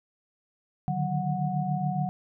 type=tone cluster; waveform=sine; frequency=146.3 / 153.4 / 186.8 / 734 Hz; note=D3 / D#3 / F#3 / F#5; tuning=-6 / -24 / +17 / -14 cents; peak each=-31 dBFS; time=0.88-2.09 s; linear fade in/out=0 ms; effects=none